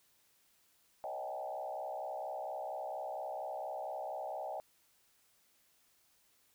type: tone with frequency modulation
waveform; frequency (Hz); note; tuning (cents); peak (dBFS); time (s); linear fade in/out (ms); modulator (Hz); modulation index
sine; 698.5; F5; 0; -38; 1.04-4.6; 0; 64.3; 2.2
effects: white hiss -71 dBFS RMS until 6.54 s